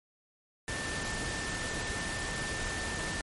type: tone in noise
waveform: sine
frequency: 1786 Hz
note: A6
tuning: 25 cents sharp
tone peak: -38 dBFS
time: 0.68-3.21 s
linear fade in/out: 0 ms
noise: pink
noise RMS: -36 dBFS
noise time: 0.68-3.21 s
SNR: -5 dB
effects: MP3 48 kbps